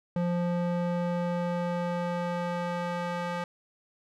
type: tone with band-pass filter sweep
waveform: square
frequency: 174.61 Hz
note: F3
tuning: in tune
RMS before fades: -30 dBFS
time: 0.16-3.44 s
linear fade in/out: 2 ms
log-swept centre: 360 to 1100 Hz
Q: 0.72
effects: none